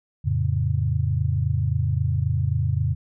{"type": "chord", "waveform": "sine", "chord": "F augmented", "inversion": "none", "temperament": "equal with one note detuned", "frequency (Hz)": [87.31, 110.96, 138.59], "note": ["F2", "A2", "C#3"], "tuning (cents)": [0, 15, 0], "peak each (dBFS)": -24, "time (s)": [0.24, 2.95], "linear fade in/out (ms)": 20, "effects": []}